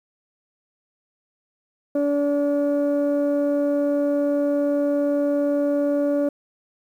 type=tone pair together; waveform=sine; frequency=287.5 / 575 Hz; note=D4 / D5; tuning=-37 / -37 cents; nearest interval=octave; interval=1200 cents; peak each=-19 dBFS; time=1.95-6.29 s; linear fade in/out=5 ms; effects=tanh soft clip ceiling -15 dBFS + 9-bit